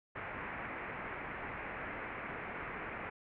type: low-pass noise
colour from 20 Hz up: white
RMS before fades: -43 dBFS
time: 0.15-3.1 s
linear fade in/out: 10 ms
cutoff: 2300 Hz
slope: 48 dB/octave
effects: none